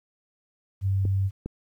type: tone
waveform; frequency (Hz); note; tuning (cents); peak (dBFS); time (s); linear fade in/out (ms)
sine; 97; G2; -18; -21; 0.81-1.31; 50
type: clicks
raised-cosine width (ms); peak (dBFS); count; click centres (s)
3; -19; 2; 1.053 / 1.46
effects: 10-bit